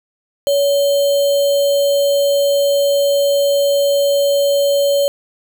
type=tone with sample-and-hold; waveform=sine; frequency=565 Hz; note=C#5; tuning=33 cents sharp; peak=-11 dBFS; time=0.47-5.08 s; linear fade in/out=0 ms; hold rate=3675 Hz; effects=none

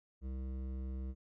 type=tone with hard clipping; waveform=sine; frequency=65.2 Hz; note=C2; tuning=5 cents flat; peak=-40 dBFS; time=0.21-1.15 s; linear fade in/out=50 ms; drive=12 dB; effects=none

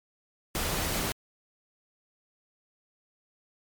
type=noise; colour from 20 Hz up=pink; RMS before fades=-30 dBFS; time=0.55-1.12 s; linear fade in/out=0 ms; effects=MP3 96 kbps

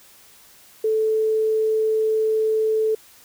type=tone; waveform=sine; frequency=437.6 Hz; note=A4; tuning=9 cents flat; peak=-17 dBFS; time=0.84-2.95 s; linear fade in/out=5 ms; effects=white hiss -50 dBFS RMS until 3.24 s

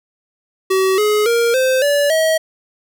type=tone with pitch steps; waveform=square; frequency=380 / 421.6 / 467.8 / 519.1 / 576 / 639.1 Hz; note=F#4 / G#4 / A#4 / C5 / D5 / D#5; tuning=+46 / +26 / +6 / -14 / -34 / +46 cents; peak=-13 dBFS; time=0.7-2.38 s; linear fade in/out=10 ms; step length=280 ms; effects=none

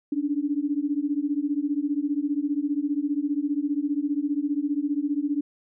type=beating tone pair; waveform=sine; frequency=282.6 / 297.6 Hz; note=C#4 / D4; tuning=+34 / +23 cents; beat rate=15 Hz; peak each=-26 dBFS; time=0.12-5.41 s; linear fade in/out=5 ms; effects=none

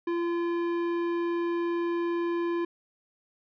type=tone with tanh clipping; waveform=sine; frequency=342.2 Hz; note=F4; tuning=35 cents flat; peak=-28 dBFS; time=0.07-2.65 s; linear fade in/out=5 ms; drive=14 dB; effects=none

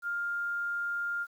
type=tone with quantisation; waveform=sine; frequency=1403 Hz; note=F6; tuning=8 cents sharp; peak=-30 dBFS; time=0.02-1.27 s; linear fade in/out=50 ms; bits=10; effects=none

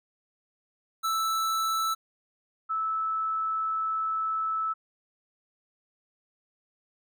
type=tone pair in turn; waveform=square / sine; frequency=1318.5 / 1308.6 Hz; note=E6 / E6; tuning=0 / -13 cents; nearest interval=unison; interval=13 cents; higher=first; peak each=-26 dBFS; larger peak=neither; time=1.03-1.95 / 2.69-4.74 s; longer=second; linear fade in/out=20 ms; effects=none

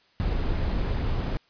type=noise; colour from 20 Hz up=brown; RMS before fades=-26 dBFS; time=0.2-1.37 s; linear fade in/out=0 ms; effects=white hiss -62 dBFS RMS until 1.49 s + resampled to 11025 Hz

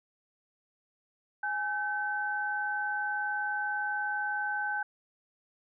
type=tone pair together; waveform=sine; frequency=830.6 / 1533.9 Hz; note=G#5 / G6; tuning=0 / -38 cents; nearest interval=major seventh; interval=1062 cents; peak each=-34 / -31 dBFS; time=1.43-4.83 s; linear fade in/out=5 ms; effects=none

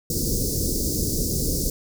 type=band-stop noise; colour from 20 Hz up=pink; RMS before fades=-24 dBFS; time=0.1-1.7 s; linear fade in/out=2 ms; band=490 to 4800 Hz; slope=48 dB/octave; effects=none

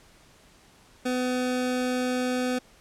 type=tone; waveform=25% pulse; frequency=251.6 Hz; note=B3; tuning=32 cents sharp; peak=-21 dBFS; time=1.05-2.59 s; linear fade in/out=10 ms; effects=pink hiss -56 dBFS RMS until 2.8 s + low-pass 10000 Hz 12 dB/octave

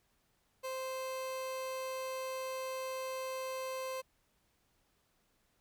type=tone; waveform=30% pulse; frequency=522 Hz; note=C5; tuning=4 cents flat; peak=-35 dBFS; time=0.63-4.02 s; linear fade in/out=20 ms; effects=pink hiss -75 dBFS RMS until 5.6 s

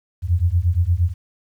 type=beating tone pair; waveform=sine; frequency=83 / 91.6 Hz; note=E2 / F#2; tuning=+12 / -17 cents; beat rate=8.6 Hz; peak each=-18 dBFS; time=0.22-1.14 s; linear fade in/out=50 ms; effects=9-bit

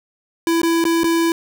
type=tone with dropouts; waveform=square; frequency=332.8 Hz; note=E4; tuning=17 cents sharp; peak=-15 dBFS; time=0.47-1.32 s; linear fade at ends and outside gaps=1 ms; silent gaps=0.617-0.632 / 0.841-0.852 / 1.034-1.042 s; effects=none

